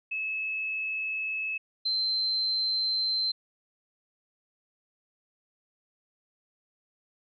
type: tone pair in turn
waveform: sine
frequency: 2593 / 4104 Hz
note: E7 / C8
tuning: -29 / -34 cents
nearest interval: minor sixth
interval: 795 cents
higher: second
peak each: -29 / -25 dBFS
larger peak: second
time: 0.11-1.58 / 1.85-3.32 s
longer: neither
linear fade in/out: 10 ms
effects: none